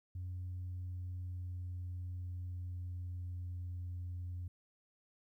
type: tone with pitch glide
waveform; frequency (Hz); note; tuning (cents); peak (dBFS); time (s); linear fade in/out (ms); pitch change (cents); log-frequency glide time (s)
sine; 90.6 to 88.94; F#2 to F2; -36 to +32; -38; 0.15-4.48; 5; -32; 0.43-3.83
effects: tanh soft clip ceiling -37 dBFS + 13-bit